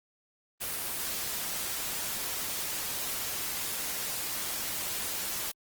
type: noise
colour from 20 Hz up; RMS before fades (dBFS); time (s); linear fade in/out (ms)
white; -34; 0.6-5.52; 20
effects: Opus 24 kbps